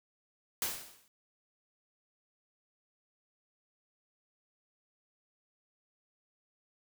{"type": "noise with exponential decay", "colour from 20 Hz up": "white", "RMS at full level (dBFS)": -31, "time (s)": [0.62, 1.08], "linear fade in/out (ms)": 1, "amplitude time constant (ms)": 100, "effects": []}